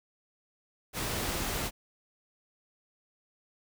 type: noise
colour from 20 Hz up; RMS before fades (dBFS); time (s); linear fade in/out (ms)
pink; -33; 0.93-1.71; 50
effects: none